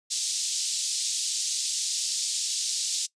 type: band-pass noise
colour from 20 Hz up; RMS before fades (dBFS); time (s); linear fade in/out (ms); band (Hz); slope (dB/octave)
white; -29; 0.1-3.07; 20; 3800 to 8100; 24
effects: noise-tail reverb RT60 0.1 s tail -21 dB re dry + resampled to 22050 Hz